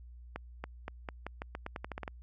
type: accelerating click train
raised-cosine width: 0.5 ms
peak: -23 dBFS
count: 14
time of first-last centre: 0.36-2.078 s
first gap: 280 ms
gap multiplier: 0.86
effects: added 60 Hz sine -48 dBFS peak until 2.22 s